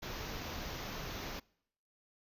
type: band-stop noise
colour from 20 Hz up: pink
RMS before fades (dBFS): -42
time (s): 0.02-1.4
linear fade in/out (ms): 10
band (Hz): 6500 to 13000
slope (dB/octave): 96
effects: noise-tail reverb RT60 0.7 s tail -25 dB re dry + resampled to 32000 Hz